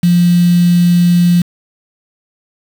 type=tone with quantisation; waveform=sine; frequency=174.61 Hz; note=F3; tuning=in tune; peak=-6 dBFS; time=0.03-1.42 s; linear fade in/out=5 ms; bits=4; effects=none